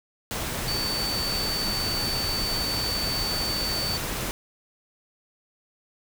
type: tone in noise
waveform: sine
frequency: 4540 Hz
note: C#8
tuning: 41 cents sharp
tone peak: -27 dBFS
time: 0.68-3.97 s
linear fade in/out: 0 ms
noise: pink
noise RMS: -30 dBFS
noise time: 0.31-4.31 s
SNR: 0 dB
effects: none